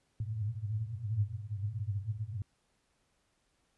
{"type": "band-pass noise", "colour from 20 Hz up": "white", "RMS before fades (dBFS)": -36, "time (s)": [0.2, 2.42], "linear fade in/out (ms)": 2, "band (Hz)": [100, 110], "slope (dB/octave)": 96, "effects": ["pink hiss -75 dBFS RMS until 3.77 s", "resampled to 24000 Hz"]}